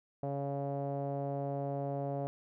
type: tone with low-pass filter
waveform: sawtooth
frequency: 140 Hz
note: C#3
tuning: 18 cents sharp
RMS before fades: -36 dBFS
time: 0.23-2.27 s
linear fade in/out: 0 ms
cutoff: 640 Hz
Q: 5.3
effects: none